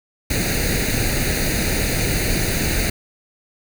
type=noise with comb filter; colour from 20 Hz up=pink; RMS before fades=-20 dBFS; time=0.3-2.9 s; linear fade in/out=5 ms; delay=0.46 ms; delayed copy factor=+0.8; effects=none